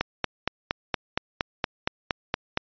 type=click train; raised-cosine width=0.3 ms; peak=-7 dBFS; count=12; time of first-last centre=0.01-2.574 s; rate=4.29 Hz; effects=resampled to 11025 Hz